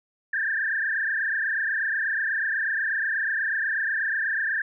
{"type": "tone with frequency modulation", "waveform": "sine", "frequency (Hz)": 1691, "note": "G#6", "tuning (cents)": 31, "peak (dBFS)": -23, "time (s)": [0.33, 4.62], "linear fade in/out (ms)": 5, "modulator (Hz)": 28.2, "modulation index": 4.2, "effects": []}